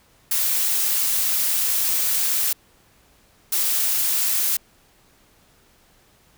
blue noise bursts at uneven times, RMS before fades -21 dBFS, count 2, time 0.31-2.53 / 3.52-4.57 s, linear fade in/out 5 ms, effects pink hiss -57 dBFS RMS until 6.37 s

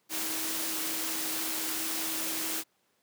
sine tone in noise, 319.9 Hz, D#4, 48 cents sharp, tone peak -41 dBFS, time 0.09-2.64 s, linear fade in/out 50 ms, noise white, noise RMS -33 dBFS, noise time 0.09-2.64 s, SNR -11 dB, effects pink hiss -72 dBFS RMS until 3.02 s + high-pass 200 Hz 12 dB/octave

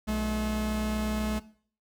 45% pulse tone pair together, 60.7 / 214.6 Hz, B1 / A3, -29 / -43 cents, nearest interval octave + minor seventh, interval 2186 cents, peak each -33 / -28 dBFS, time 0.07-1.4 s, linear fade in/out 20 ms, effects noise-tail reverb RT60 0.5 s tail -18 dB re dry

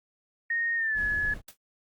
sine tone with pitch glide, 1855 to 1701 Hz, A#6 to G#6, -9 to +41 cents, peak -25 dBFS, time 0.5-1.34 s, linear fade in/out 5 ms, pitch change -150 cents, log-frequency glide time 0.76-1 s
brown noise, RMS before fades -38 dBFS, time 0.94-1.42 s, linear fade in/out 50 ms
white noise with exponential decay, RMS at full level -39 dBFS, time 1.48-1.57 s, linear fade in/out 5 ms, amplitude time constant 19 ms
effects Opus 48 kbps

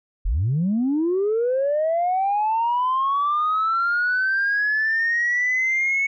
sine linear sweep, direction up, 33.39 to 2217 Hz, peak -17 dBFS, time 0.25-6.07 s, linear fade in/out 10 ms, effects tanh soft clip ceiling -15 dBFS

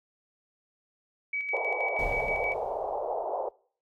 sine tone with tremolo, 2275 Hz, C#7, 44 cents sharp, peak -28 dBFS, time 1.33-2.54 s, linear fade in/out 5 ms, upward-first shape square, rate 6.3 Hz, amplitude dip 45%
pink band-pass noise, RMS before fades -32 dBFS, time 1.53-3.49 s, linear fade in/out 5 ms, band 450 to 880 Hz, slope 48 dB/octave
brown noise with exponential decay, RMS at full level -34 dBFS, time 1.99-3.51 s, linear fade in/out 0 ms, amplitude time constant 330 ms
effects noise-tail reverb RT60 0.5 s tail -23 dB re dry

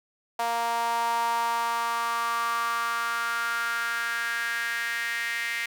sawtooth tone with high-pass filter sweep, 233.1 Hz, A#3, in tune, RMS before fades -28 dBFS, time 0.39-5.66 s, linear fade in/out 5 ms, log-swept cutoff 800 to 2000 Hz, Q 5.4, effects none

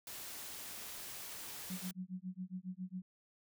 white noise, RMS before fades -47 dBFS, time 0.07-1.91 s, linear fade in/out 2 ms
sine tone with tremolo, 184.3 Hz, F#3, 7 cents flat, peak -38 dBFS, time 1.7-3.02 s, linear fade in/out 2 ms, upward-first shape sine, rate 7.3 Hz, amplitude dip 100%
effects none

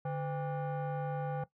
sine tone with frequency modulation, 146.83 Hz, D3, in tune, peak -31 dBFS, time 0.05-1.44 s, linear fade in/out 5 ms, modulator 655 Hz, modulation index 1, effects noise-tail reverb RT60 0.1 s tail -17 dB re dry + tanh soft clip ceiling -31 dBFS

